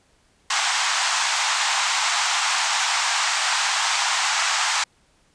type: band-pass noise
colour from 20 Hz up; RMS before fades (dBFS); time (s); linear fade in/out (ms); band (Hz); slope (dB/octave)
pink; -22; 0.5-4.84; 5; 780 to 8200; 48
effects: pink hiss -61 dBFS RMS until 5.34 s + resampled to 22050 Hz